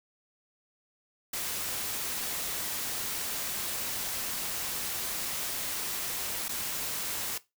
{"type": "noise with dropouts", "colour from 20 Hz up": "white", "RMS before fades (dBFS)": -34, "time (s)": [1.33, 7.38], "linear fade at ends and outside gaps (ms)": 5, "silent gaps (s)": [6.483, 6.491], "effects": ["noise-tail reverb RT60 0.2 s tail -17 dB re dry"]}